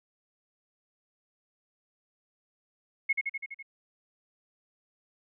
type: tone with echo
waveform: sine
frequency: 2172 Hz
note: C#7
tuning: 36 cents flat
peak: -22 dBFS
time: 3.09-3.13 s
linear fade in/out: 10 ms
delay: 83 ms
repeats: 6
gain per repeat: -3 dB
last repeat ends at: 3.628 s
effects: none